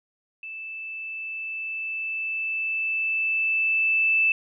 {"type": "tone with level ramp", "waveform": "sine", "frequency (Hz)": 2637, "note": "E7", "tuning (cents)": 0, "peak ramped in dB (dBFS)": [-34, -17], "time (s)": [0.43, 4.32], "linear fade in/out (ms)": 2, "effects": []}